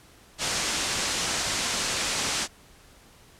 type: low-pass noise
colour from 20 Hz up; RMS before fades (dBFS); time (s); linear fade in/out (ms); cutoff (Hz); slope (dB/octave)
white; -28; 0.38-2.48; 50; 7900; 24
effects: pink hiss -54 dBFS RMS until 3.39 s + low-pass 12000 Hz 12 dB/octave